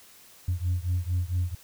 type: beating tone pair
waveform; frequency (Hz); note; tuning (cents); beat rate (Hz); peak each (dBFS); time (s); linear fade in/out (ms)
sine; 87.31 / 91.71; F2 / F#2; 0 / -15; 4.4; -26 / -27; 0.48-1.55; 5
effects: tanh soft clip ceiling -20 dBFS + white hiss -53 dBFS RMS until 1.63 s